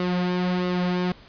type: tone with flanger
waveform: sawtooth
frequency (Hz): 180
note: F#3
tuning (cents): -47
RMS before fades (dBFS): -24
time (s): 0-1.12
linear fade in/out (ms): 2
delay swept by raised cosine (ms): 1.2 to 4.1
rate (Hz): 1.5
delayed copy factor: -0.55
effects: pink hiss -49 dBFS RMS until 1.28 s + resampled to 11025 Hz